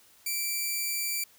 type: tone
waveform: 5% pulse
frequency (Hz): 2336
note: D7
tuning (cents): -10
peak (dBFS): -19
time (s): 0.26-1.24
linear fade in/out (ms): 5
effects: white hiss -59 dBFS RMS until 1.38 s